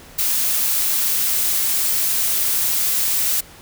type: noise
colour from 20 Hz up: blue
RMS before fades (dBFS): -19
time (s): 0.18-3.41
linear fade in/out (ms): 10
effects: pink hiss -43 dBFS RMS until 3.61 s